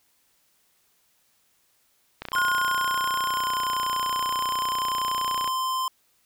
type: click train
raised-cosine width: 0.3 ms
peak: -17 dBFS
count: 100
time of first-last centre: 2.22-5.477 s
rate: 30.4 Hz
type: tone with pitch glide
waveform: square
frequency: 1052 to 1038.1 Hz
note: C6 to C6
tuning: +9 to -14 cents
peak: -25 dBFS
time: 2.33-5.88 s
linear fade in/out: 2 ms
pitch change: -23 cents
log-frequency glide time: 3.27-3.49 s
type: tone with exponential decay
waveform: sine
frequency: 1438 Hz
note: F#6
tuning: 50 cents flat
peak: -21 dBFS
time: 2.36-5.49 s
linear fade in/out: 0 ms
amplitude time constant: 680 ms
effects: white hiss -66 dBFS RMS until 6.25 s